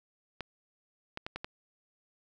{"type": "clicks", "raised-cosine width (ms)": 0.3, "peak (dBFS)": -21, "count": 5, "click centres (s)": [0.407, 1.174, 1.265, 1.36, 1.445], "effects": []}